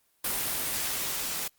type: noise with level ramp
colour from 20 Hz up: white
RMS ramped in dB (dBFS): -29 to -33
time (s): 0.24-1.48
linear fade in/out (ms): 5
effects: white hiss -69 dBFS RMS until 1.58 s + Opus 24 kbps

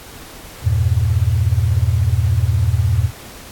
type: chord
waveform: sine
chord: E diminished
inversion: none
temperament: just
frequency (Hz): 82.41 / 98.89 / 118.67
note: E2 / G2 / Bb2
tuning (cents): 0 / +16 / +31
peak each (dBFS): -17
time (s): 0.62-3.11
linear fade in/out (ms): 50
effects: pink hiss -37 dBFS RMS until 3.51 s + AAC 64 kbps

